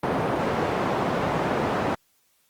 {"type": "band-pass noise", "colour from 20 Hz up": "white", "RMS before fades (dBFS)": -25, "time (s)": [0.03, 1.95], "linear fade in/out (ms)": 5, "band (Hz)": [110, 820], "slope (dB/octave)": 12, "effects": ["white hiss -66 dBFS RMS until 2.49 s", "Opus 32 kbps"]}